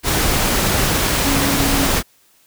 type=tone in noise; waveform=sine; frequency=277.2 Hz; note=C#4; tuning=in tune; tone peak=-20 dBFS; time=1.22-1.89 s; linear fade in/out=50 ms; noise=pink; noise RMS=-17 dBFS; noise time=0.03-2.03 s; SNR=-6 dB; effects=white hiss -55 dBFS RMS until 2.46 s